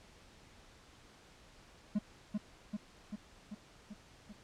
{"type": "tone with echo", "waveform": "triangle", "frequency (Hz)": 209, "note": "G#3", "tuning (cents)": 11, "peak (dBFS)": -27, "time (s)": [1.95, 1.99], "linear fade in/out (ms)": 10, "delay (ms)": 390, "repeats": 6, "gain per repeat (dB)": -3, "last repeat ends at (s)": 4.33, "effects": ["pink hiss -60 dBFS RMS until 4.43 s", "low-pass 7000 Hz 12 dB/octave"]}